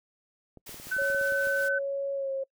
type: clicks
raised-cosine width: 2 ms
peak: -34 dBFS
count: 12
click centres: 0.573 / 0.693 / 0.744 / 0.799 / 0.87 / 0.966 / 1.019 / 1.101 / 1.147 / 1.213 / 1.322 / 1.471 s
type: noise with tremolo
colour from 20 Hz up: white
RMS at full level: -43 dBFS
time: 0.66-1.69 s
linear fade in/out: 10 ms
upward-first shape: triangle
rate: 5.4 Hz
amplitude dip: 40%
type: tone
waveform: sine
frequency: 1518 Hz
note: F#6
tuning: 44 cents sharp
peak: -26 dBFS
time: 0.91-1.79 s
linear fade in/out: 10 ms
type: tone with pitch glide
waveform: sine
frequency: 554.4 to 539.6 Hz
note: C#5 to C#5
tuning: 0 to -47 cents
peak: -28 dBFS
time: 0.98-2.44 s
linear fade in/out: 10 ms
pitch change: -47 cents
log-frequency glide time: 2.14-2.31 s
effects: noise-tail reverb RT60 0.1 s tail -26 dB re dry